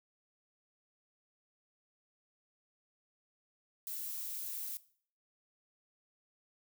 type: noise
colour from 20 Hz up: violet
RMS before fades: -41 dBFS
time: 3.87-4.77 s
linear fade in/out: 0 ms
effects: noise-tail reverb RT60 0.5 s tail -18 dB re dry